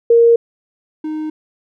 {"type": "tone pair in turn", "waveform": ["sine", "triangle"], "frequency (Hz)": [466.2, 309.6], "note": ["A#4", "D#4"], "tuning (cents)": [0, -9], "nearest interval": "perfect fifth", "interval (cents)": 709, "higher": "first", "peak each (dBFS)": [-6, -18], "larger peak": "first", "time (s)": [[0.1, 0.36], [1.04, 1.3]], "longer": "neither", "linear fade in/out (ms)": 5, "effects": []}